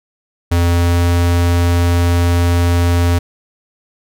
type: tone with pitch glide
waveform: square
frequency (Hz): 86.1 to 86.7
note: F2 to F2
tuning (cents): -24 to -12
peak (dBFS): -11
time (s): 0.51-3.19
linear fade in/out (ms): 10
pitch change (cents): +12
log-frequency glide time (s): 0.66-1.04
effects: none